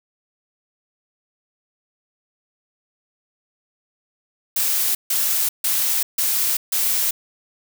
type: noise bursts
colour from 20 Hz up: blue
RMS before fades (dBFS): -20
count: 5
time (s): 4.56-7.11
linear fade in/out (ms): 5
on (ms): 390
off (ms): 150
effects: none